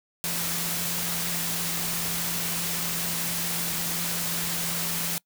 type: tone in noise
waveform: sine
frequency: 170 Hz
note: F3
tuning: 46 cents flat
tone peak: -36 dBFS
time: 0.24-5.18 s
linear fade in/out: 0 ms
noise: white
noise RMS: -29 dBFS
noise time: 0.24-5.18 s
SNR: -10 dB
effects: noise-tail reverb RT60 0.1 s tail -24 dB re dry